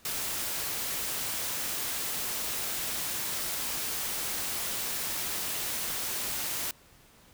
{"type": "noise", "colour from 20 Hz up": "white", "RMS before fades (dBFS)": -33, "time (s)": [0.05, 6.71], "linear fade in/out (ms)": 2, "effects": ["pink hiss -58 dBFS RMS until 7.33 s"]}